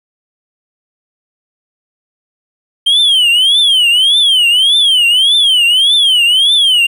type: tone with vibrato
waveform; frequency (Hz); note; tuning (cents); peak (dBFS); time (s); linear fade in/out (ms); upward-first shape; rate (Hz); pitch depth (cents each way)
triangle; 3136; G7; 0; -5; 2.86-6.87; 10; triangle; 1.7; 240
effects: none